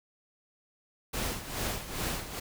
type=noise with tremolo; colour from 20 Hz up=pink; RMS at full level=-32 dBFS; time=1.13-2.4 s; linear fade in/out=10 ms; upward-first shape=sine; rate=2.4 Hz; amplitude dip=70%; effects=none